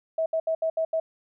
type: tone bursts at uneven times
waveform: sine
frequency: 646 Hz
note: E5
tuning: 35 cents flat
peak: -22 dBFS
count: 6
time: 0.18-0.26 / 0.33-0.4 / 0.47-0.55 / 0.62-0.7 / 0.77-0.85 / 0.93-1 s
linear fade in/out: 5 ms
effects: none